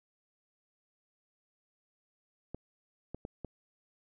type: clicks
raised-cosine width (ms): 2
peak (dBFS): -26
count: 4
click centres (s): 2.546 / 3.146 / 3.251 / 3.447
effects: none